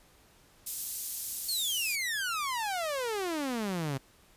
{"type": "high-pass noise", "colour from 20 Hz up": "white", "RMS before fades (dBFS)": -35, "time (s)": [0.66, 1.96], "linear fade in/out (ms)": 10, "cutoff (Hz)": 6600, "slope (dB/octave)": 12}
{"type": "exponential sweep", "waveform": "sawtooth", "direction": "down", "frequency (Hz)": [4462, 130], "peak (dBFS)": -27, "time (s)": [1.48, 3.98], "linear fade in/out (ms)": 10}
{"effects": ["pink hiss -61 dBFS RMS until 4.36 s", "resampled to 32000 Hz"]}